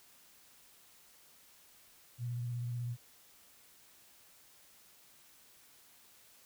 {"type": "tone with vibrato", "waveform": "sine", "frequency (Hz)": 120.8, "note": "B2", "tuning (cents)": -38, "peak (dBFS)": -35, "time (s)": [2.18, 2.97], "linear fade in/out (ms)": 50, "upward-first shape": "triangle", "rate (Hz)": 16, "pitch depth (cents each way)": 36, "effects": ["white hiss -62 dBFS RMS until 6.45 s"]}